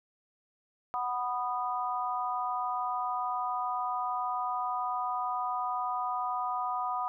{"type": "chord", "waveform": "sine", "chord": "B major", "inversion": "second", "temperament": "just", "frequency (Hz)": [740.8, 987.8, 1234.7], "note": ["F#5", "B5", "D#6"], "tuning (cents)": [2, 0, -14], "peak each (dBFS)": -34, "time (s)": [0.94, 7.08], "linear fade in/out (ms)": 0, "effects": []}